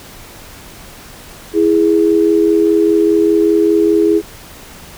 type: tone pair together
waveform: sine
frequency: 329.6 / 414.6 Hz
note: E4 / G#4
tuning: 0 / -3 cents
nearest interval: major third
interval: 397 cents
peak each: -11 dBFS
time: 1.53-4.22 s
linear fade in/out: 50 ms
effects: pink hiss -36 dBFS RMS until 4.97 s